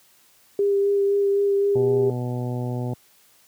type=tone with vibrato; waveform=sine; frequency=400.2 Hz; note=G4; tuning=36 cents sharp; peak=-17 dBFS; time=0.59-2.1 s; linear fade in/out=2 ms; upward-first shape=sine; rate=3.9 Hz; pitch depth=13 cents each way
type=harmonic tone; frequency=123.47 Hz; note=B2; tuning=in tune; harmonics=1 / 2 / 3 / 4 / 5 / 6 / 7; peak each=-25 / -31 / -35 / -37 / -39 / -41 / -42 dBFS; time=1.75-2.94 s; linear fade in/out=5 ms
effects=white hiss -57 dBFS RMS until 3.47 s + high-pass 80 Hz 12 dB/octave